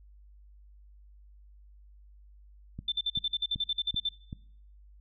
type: click train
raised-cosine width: 5 ms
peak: -26 dBFS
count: 5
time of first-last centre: 2.79-4.328 s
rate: 2.6 Hz
type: tone bursts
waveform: sine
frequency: 3546 Hz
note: A7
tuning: 13 cents sharp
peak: -26 dBFS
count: 14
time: 2.88-4.09 s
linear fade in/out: 5 ms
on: 40 ms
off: 50 ms
effects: noise-tail reverb RT60 0.7 s tail -21 dB re dry + added 50 Hz sine -52 dBFS peak until 5 s